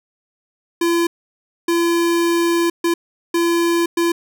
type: tone bursts at uneven times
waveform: square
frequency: 339.8 Hz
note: F4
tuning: 47 cents flat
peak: -15 dBFS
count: 5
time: 0.81-1.07 / 1.68-2.7 / 2.84-2.94 / 3.34-3.86 / 3.97-4.12 s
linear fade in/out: 5 ms
effects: none